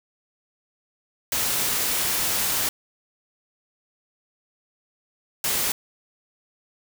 white noise bursts at uneven times, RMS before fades -24 dBFS, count 2, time 1.32-2.69 / 5.44-5.72 s, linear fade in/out 2 ms, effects none

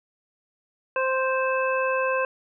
harmonic tone, 523.3 Hz, C5, in tune, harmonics 1 / 2 / 3 / 5, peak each -24 / -27 / -29 / -31 dBFS, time 0.96-2.25 s, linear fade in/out 2 ms, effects none

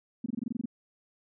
sine tone bursts, 234.6 Hz, A#3, 11 cents sharp, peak -28 dBFS, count 10, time 0.24-0.657 s, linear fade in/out 5 ms, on 21 ms, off 23 ms, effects none

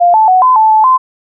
sine tone with pitch steps, 700 / 874 / 742 / 1019 / 875 / 869 / 1032 Hz, F5 / A5 / F#5 / C6 / A5 / A5 / C6, +4 / -12 / +5 / -46 / -10 / -22 / -24 cents, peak -4 dBFS, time 0-0.98 s, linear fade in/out 20 ms, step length 140 ms, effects none

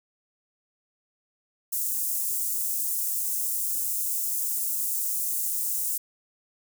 white high-pass noise, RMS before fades -28 dBFS, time 1.72-5.98 s, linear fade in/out 10 ms, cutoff 7400 Hz, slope 24 dB/octave, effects none

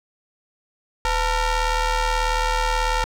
sawtooth ring-modulated tone, 466.2 Hz, A#4, in tune, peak -12 dBFS, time 1.05-3.04 s, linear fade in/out 0 ms, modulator 427 Hz, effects low-pass 7000 Hz 12 dB/octave + 8-bit

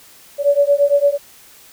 sine beating tone pair, 566 / 574.8 Hz, C#5 / D5, +36 / -37 cents, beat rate 8.8 Hz, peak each -14 dBFS, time 0.38-1.18 s, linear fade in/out 50 ms, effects white hiss -45 dBFS RMS until 1.72 s

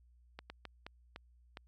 slowing click train, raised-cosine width 0.3 ms, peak -29 dBFS, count 6, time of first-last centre 0.39-1.571 s, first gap 110 ms, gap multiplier 1.39, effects added 60 Hz sine -62 dBFS peak until 1.67 s

